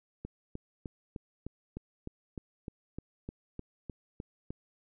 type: click train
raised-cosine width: 3 ms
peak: -26 dBFS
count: 15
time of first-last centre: 0.25-4.505 s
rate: 3.29 Hz
effects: none